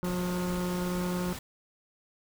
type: harmonic tone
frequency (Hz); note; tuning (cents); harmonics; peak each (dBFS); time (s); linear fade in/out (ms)
179.1; F3; +44; 1 / 2 / 3 / 5 / 6 / 7 / 8; -30 / -36 / -40 / -44 / -46 / -47 / -48; 0.03-1.33; 0
type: noise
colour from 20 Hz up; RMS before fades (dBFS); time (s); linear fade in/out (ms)
pink; -40; 0.04-1.39; 5
effects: none